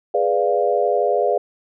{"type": "chord", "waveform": "sine", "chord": "G# diminished seventh", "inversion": "none", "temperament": "equal", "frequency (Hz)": [415.3, 493.9, 587.3, 698.5], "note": ["G#4", "B4", "D5", "F5"], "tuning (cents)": [0, 0, 0, 0], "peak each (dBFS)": -21, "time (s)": [0.14, 1.38], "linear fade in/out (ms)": 5, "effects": []}